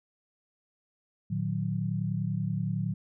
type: tone cluster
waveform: sine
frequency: 113.9 / 152.9 / 183.5 Hz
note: A#2 / D#3 / F#3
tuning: -40 / -30 / -14 cents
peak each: -32 / -32 / -32 dBFS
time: 1.3-2.94 s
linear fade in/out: 10 ms
effects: none